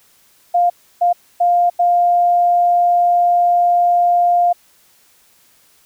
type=tone bursts at uneven times; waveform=sine; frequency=702 Hz; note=F5; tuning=9 cents sharp; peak=-10 dBFS; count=4; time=0.54-0.7 / 1.01-1.13 / 1.4-1.7 / 1.79-4.53 s; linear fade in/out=10 ms; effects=white hiss -53 dBFS RMS until 5.85 s